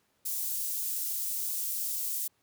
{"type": "high-pass noise", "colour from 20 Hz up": "white", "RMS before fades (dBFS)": -33, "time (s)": [0.25, 2.28], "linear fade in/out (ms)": 10, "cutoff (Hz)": 7900, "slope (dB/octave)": 12, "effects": ["pink hiss -72 dBFS RMS until 2.42 s", "high-pass 100 Hz 12 dB/octave"]}